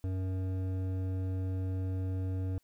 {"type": "tone with hard clipping", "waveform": "sine", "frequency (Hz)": 93.7, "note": "F#2", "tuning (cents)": 22, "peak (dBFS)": -33, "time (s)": [0.04, 2.58], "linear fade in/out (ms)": 0, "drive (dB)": 11, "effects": ["white hiss -75 dBFS RMS until 2.63 s"]}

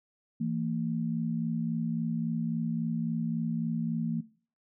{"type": "tone pair together", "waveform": "sine", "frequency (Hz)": [164.76, 228.4], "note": ["E3", "A#3"], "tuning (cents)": [-1, -35], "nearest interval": "tritone", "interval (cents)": 566, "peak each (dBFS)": [-32, -29], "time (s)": [0.4, 4.21], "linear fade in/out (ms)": 10, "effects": ["noise-tail reverb RT60 0.4 s tail -17 dB re dry"]}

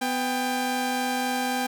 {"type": "tone pair together", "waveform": "sawtooth", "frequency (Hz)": [250, 793.7], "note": ["B3", "G5"], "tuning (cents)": [21, 21], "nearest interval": "octave + minor sixth", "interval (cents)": 2000, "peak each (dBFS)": [-24, -23], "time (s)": [0.01, 1.67], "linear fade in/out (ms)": 10, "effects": []}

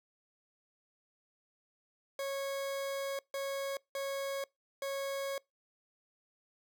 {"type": "tone bursts at uneven times", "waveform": "40% pulse", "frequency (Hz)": 550, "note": "C#5", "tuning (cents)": -14, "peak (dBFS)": -34, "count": 4, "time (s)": [[2.19, 3.19], [3.34, 3.77], [3.95, 4.44], [4.82, 5.38]], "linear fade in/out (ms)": 2, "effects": ["noise-tail reverb RT60 0.2 s tail -25 dB re dry"]}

